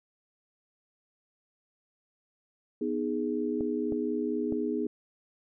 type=chord; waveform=sine; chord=G# minor; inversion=first; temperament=equal; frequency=246.9 / 311.1 / 415.3 Hz; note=B3 / D#4 / G#4; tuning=0 / 0 / 0 cents; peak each=-32 dBFS; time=2.81-4.87 s; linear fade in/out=5 ms
type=clicks; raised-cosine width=2 ms; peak=-24 dBFS; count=3; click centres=3.608 / 3.923 / 4.524 s
effects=none